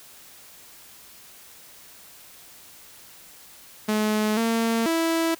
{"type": "tone with pitch steps", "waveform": "sawtooth", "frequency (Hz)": [213.8, 228.2, 328.8], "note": ["A3", "A#3", "E4"], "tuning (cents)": [-49, -37, -4], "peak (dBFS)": -17, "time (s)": [3.88, 5.35], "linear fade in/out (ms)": 10, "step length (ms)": 490, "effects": ["white hiss -48 dBFS RMS until 5.39 s"]}